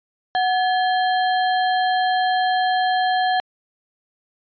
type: tone with sample-and-hold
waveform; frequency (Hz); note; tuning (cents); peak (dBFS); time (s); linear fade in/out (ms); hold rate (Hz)
sine; 740; F#5; 0; -16; 0.35-3.4; 0; 2450
effects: resampled to 11025 Hz